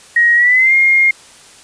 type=tone with pitch glide; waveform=sine; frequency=1888 to 2131 Hz; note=A#6 to C7; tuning=+22 to +31 cents; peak=-7 dBFS; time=0.16-1.11 s; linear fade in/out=5 ms; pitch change=+209 cents; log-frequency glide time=0.35-0.74 s; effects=white hiss -41 dBFS RMS until 1.63 s + resampled to 22050 Hz